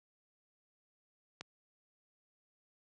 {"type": "click", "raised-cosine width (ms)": 0.2, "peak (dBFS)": -25, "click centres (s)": 1.41, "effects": ["high-pass 100 Hz 12 dB/octave", "resampled to 22050 Hz"]}